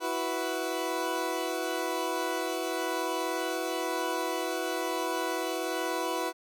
20% pulse chord, E suspended second, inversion none, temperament equal, 329.6 / 370 / 493.9 Hz, E4 / F#4 / B4, 0 / 0 / 0 cents, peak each -29 dBFS, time 0-6.33 s, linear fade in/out 50 ms, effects none

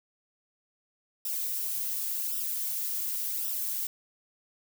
violet noise with flanger, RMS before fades -32 dBFS, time 1.25-3.87 s, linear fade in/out 2 ms, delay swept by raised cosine 0.45 to 3.85 ms, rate 0.9 Hz, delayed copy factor -0.55, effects none

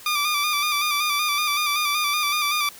15% pulse tone with vibrato, 1188 Hz, D6, 20 cents sharp, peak -14 dBFS, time 0.06-2.69 s, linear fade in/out 2 ms, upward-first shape square, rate 5.3 Hz, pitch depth 38 cents each way, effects white hiss -44 dBFS RMS until 2.79 s

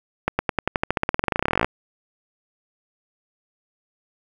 accelerating click train, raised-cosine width 0.5 ms, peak -4 dBFS, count 29, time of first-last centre 0.28-1.645 s, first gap 110 ms, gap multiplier 0.93, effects 7-bit

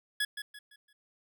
25% pulse tone with echo, 1685 Hz, G#6, 25 cents sharp, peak -24 dBFS, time 0.2-0.25 s, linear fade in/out 5 ms, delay 170 ms, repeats 4, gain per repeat -9 dB, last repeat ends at 0.93 s, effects none

